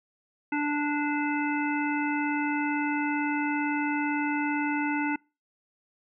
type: harmonic tone with a mistuned harmonic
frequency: 293.7 Hz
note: D4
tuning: in tune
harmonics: 1 / 3 / 5 / 7 / 9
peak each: -27 / -32 / -34 / -35 / -37 dBFS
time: 0.52-5.16 s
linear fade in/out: 5 ms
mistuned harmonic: 9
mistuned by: -16 cents
effects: noise-tail reverb RT60 0.3 s tail -26 dB re dry